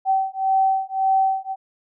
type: beating tone pair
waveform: sine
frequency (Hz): 768 / 769.8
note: G5 / G5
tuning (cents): -36 / -32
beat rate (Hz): 1.8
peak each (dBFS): -20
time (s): 0.05-1.56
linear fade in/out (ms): 50
effects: none